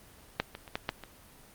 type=clicks; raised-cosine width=0.3 ms; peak=-10 / -24 / -29 / -14 / -13 / -25 dBFS; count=6; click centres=0.4 / 0.551 / 0.678 / 0.755 / 0.891 / 1.037 s; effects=pink hiss -55 dBFS RMS until 1.54 s + Opus 24 kbps